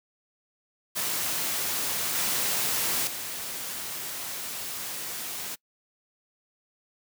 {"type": "noise with level steps", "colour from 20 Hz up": "white", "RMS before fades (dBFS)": [-29, -27, -35], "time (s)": [0.95, 5.56], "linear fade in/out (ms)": 20, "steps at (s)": [2.15, 3.07], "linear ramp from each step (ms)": 2, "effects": ["noise-tail reverb RT60 0.1 s tail -25 dB re dry", "high-pass 100 Hz 12 dB/octave"]}